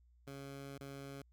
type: tone with dropouts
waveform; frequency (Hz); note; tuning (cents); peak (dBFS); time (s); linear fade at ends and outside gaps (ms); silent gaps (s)
15% pulse; 138.59; C#3; 0; -40; 0.27-1.22; 5; 0.779-0.807
effects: added 60 Hz sine -64 dBFS peak until 1.32 s